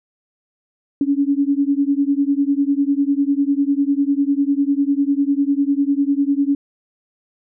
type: beating tone pair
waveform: sine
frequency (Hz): 277.2 / 287.2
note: C#4 / D4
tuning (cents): 0 / -39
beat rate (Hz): 10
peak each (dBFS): -17 / -18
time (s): 1.01-6.55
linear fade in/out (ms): 2
effects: none